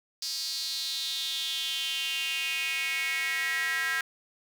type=tone with high-pass filter sweep; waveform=square; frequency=146.83 Hz; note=D3; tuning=in tune; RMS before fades=-31 dBFS; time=0.22-4.01 s; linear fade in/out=2 ms; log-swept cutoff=4800 to 1700 Hz; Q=5.2; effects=none